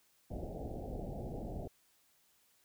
pink low-pass noise, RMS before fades -42 dBFS, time 0.3-1.68 s, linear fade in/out 10 ms, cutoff 790 Hz, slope 96 dB/octave, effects white hiss -71 dBFS RMS until 2.64 s

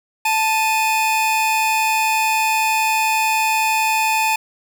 45% pulse tone pair together, 880 / 2489 Hz, A5 / D#7, 0 / 0 cents, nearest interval octave + tritone, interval 1800 cents, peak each -17 / -20 dBFS, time 0.25-4.36 s, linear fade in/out 5 ms, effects none

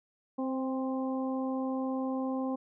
harmonic tone with a mistuned harmonic, 261.9 Hz, C4, 2 cents sharp, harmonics 1 / 2 / 3 / 4, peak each -31 / -37 / -41 / -43 dBFS, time 0.38-2.56 s, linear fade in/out 10 ms, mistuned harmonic 3, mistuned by +19 cents, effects none

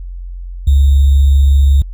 sine tone with sample-and-hold, 69.3 Hz, C#2, in tune, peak -5 dBFS, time 0.67-1.82 s, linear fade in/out 5 ms, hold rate 3675 Hz, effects added 44 Hz sine -23 dBFS peak until 1.93 s

